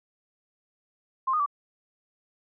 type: tone with pitch steps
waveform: sine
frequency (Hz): 1055 / 1232 / 1155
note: C6 / D#6 / D6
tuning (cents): +14 / -17 / -29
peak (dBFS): -22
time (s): 1.27-1.462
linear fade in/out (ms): 10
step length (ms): 64
effects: none